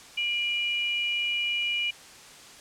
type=tone pair together; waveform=sine; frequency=2389 / 2915 Hz; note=D7 / F#7; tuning=+29 / -26 cents; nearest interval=minor third; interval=345 cents; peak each=-28 dBFS; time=0.17-1.91 s; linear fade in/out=10 ms; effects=white hiss -48 dBFS RMS until 2.6 s + low-pass 8000 Hz 12 dB/octave